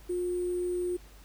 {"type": "tone with sample-and-hold", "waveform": "sine", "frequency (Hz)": 356.7, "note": "F4", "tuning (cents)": 37, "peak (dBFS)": -28, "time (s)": [0.09, 0.97], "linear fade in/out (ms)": 10, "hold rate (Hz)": 8820, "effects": ["added 50 Hz sine -50 dBFS peak until 1.24 s", "pink hiss -57 dBFS RMS until 1.24 s"]}